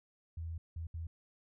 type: tone bursts at uneven times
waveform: sine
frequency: 82.41 Hz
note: E2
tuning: in tune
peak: -38 dBFS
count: 3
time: 0.37-0.58 / 0.76-0.87 / 0.94-1.07 s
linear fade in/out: 5 ms
effects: none